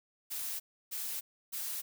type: noise bursts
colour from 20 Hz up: blue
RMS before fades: -38 dBFS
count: 3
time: 0.3-1.82 s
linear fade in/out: 20 ms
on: 300 ms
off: 310 ms
effects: none